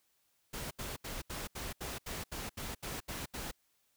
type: noise bursts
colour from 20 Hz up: pink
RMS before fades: -41 dBFS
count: 12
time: 0.53-3.515 s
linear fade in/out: 10 ms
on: 180 ms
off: 75 ms
effects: white hiss -75 dBFS RMS until 3.96 s